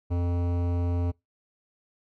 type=tone with hard clipping; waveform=sine; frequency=87.31 Hz; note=F2; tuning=in tune; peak=-26 dBFS; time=0.1-1.12 s; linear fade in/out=20 ms; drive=16 dB; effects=noise-tail reverb RT60 0.2 s tail -24 dB re dry